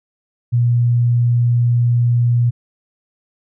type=tone; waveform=sine; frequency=120 Hz; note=B2; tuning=49 cents flat; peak=-11 dBFS; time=0.52-2.51 s; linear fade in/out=20 ms; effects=none